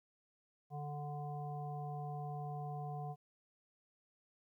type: harmonic tone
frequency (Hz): 146.83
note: D3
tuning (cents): 0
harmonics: 1 / 3 / 5 / 7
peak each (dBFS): -42 / -52 / -45 / -56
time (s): 0.7-3.16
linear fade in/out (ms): 50
effects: 13-bit